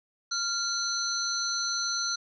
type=tone cluster; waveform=sine; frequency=1393 / 4072 / 4299 / 6030 Hz; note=F6 / C8 / C8 / F#8; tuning=-5 / -48 / +46 / +32 cents; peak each=-33 / -33 / -34 / -32 dBFS; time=0.31-2.16 s; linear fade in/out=10 ms; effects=none